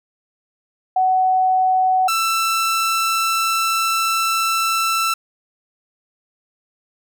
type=tone pair in turn; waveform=sine / sawtooth; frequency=748 / 1332.8 Hz; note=F#5 / E6; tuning=+19 / +19 cents; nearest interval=minor seventh; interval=1000 cents; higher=second; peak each=-13 dBFS; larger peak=neither; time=0.96-2.08 / 2.08-5.14 s; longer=second; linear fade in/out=5 ms; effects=none